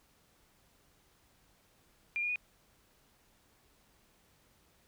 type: tone with pitch steps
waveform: sine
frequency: 2397 / 2432 / 2467 Hz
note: D7 / D#7 / D#7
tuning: +35 / -40 / -15 cents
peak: -31 dBFS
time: 2.16-2.358 s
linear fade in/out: 0 ms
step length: 66 ms
effects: pink hiss -68 dBFS RMS until 4.87 s